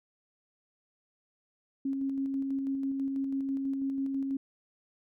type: tone with tremolo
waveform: sine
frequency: 271.7 Hz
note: C#4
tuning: 35 cents flat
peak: -28 dBFS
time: 1.85-4.37 s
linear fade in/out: 5 ms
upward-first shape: square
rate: 6.1 Hz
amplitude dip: 25%
effects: none